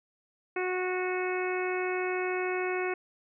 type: harmonic tone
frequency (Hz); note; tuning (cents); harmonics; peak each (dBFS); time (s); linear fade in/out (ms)
366.7; F#4; -15; 1 / 2 / 3 / 4 / 5 / 6 / 7; -30 / -37 / -40 / -39 / -41 / -38 / -40; 0.56-2.94; 5
effects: none